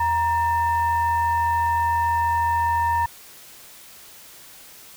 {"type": "tone with frequency modulation", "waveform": "sine", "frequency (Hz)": 938, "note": "A#5", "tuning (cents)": 11, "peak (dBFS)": -18, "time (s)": [0, 3.06], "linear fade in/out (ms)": 5, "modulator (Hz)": 855, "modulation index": 0.55, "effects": ["white hiss -45 dBFS RMS until 4.96 s"]}